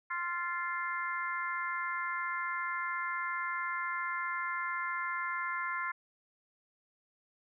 harmonic tone with a mistuned harmonic, 349.2 Hz, F4, in tune, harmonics 3 / 4 / 5 / 6, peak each -37 / -38 / -39 / -40 dBFS, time 0.1-5.92 s, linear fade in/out 10 ms, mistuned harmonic 4, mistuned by -17 cents, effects none

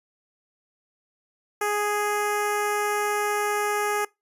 10% pulse tone with notch filter, 415.3 Hz, G#4, in tune, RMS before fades -25 dBFS, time 1.61-4.05 s, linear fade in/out 5 ms, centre 3800 Hz, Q 0.61, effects noise-tail reverb RT60 0.2 s tail -23 dB re dry + resampled to 32000 Hz

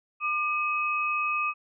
sine tone pair together, 1200 / 2548 Hz, D6 / D#7, +37 / +41 cents, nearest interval octave + minor second, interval 1304 cents, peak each -27 / -28 dBFS, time 0.2-1.54 s, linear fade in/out 50 ms, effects none

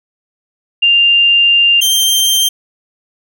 sine / sawtooth tone pair in turn, 2794 / 3153 Hz, F7 / G7, 0 / +9 cents, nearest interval major second, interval 209 cents, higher second, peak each -6 dBFS, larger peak neither, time 0.82-1.81 / 1.81-2.49 s, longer first, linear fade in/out 10 ms, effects none

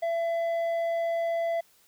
square tone with low-pass filter, 671 Hz, E5, 31 cents sharp, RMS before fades -28 dBFS, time 0.02-1.61 s, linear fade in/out 10 ms, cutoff 1500 Hz, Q 0.71, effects white hiss -62 dBFS RMS until 1.87 s

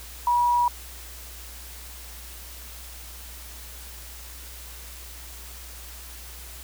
sine tone, 965 Hz, B5, 40 cents flat, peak -18 dBFS, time 0.27-0.68 s, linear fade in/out 2 ms, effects added 60 Hz sine -42 dBFS peak until 6.63 s + white hiss -43 dBFS RMS until 6.63 s

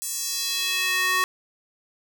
square tone with high-pass filter sweep, 370.8 Hz, F#4, 4 cents sharp, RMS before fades -25 dBFS, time 0.02-1.24 s, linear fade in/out 0 ms, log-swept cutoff 8300 to 1300 Hz, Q 1.7, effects none

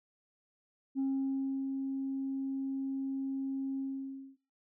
sine tone with ADSR envelope, 270 Hz, C#4, 45 cents flat, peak -27 dBFS, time 0.95-4.37 s, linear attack 40 ms, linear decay 670 ms, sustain -5 dB, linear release 580 ms, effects noise-tail reverb RT60 0.4 s tail -24 dB re dry + tanh soft clip ceiling -27 dBFS

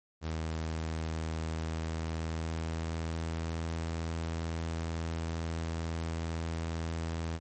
sawtooth tone with pitch glide, 80.3 to 82.18 Hz, E2 to E2, -45 to -5 cents, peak -29 dBFS, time 0.21-7.4 s, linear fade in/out 50 ms, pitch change +40 cents, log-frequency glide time 1.32-3.75 s, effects MP3 32 kbps

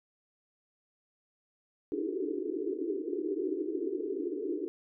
white band-pass noise, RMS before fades -34 dBFS, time 1.92-4.68 s, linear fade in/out 0 ms, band 290 to 430 Hz, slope 96 dB/octave, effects none

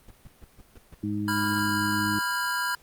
brown noise bursts, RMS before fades -43 dBFS, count 6, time 0.08-0.948 s, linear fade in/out 5 ms, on 28 ms, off 140 ms
harmonic tone, 103.83 Hz, G#2, in tune, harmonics 1 / 2 / 3, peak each -33 / -30 / -30 dBFS, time 1.03-2.19 s, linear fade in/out 5 ms
square chord, F diminished, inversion second, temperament equal with one note detuned, 987.8 / 1396.9 / 1625.2 Hz, Cb6 / F6 / Ab6, 0 / 0 / -38 cents, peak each -31 dBFS, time 1.28-2.75 s, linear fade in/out 2 ms
effects pink hiss -58 dBFS RMS until 2.82 s + Opus 32 kbps

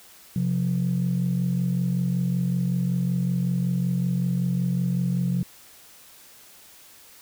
sine tone pair together, 132.28 / 177.6 Hz, C3 / F3, +19 / +29 cents, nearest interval perfect fourth, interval 510 cents, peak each -24 / -22 dBFS, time 0.36-5.43 s, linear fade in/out 2 ms, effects tanh soft clip ceiling -16 dBFS + white hiss -50 dBFS RMS until 7.21 s

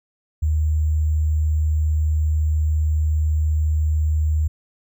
sine tone with sample-and-hold, 77.2 Hz, D#2, 13 cents flat, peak -16 dBFS, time 0.42-4.48 s, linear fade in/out 10 ms, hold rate 7350 Hz, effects none

